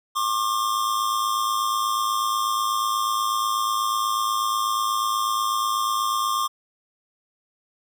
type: tone pair together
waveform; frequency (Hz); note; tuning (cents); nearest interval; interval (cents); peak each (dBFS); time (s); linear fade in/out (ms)
square; 1079 / 1187.2; C#6 / D6; -47 / +18; major second; 165; -25; 0.15-6.48; 20
effects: none